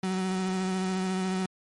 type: tone with vibrato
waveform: 35% pulse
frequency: 187.3 Hz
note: F#3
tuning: 21 cents sharp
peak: -25 dBFS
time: 0.03-1.46 s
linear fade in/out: 5 ms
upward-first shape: sine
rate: 14 Hz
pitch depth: 21 cents each way
effects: MP3 48 kbps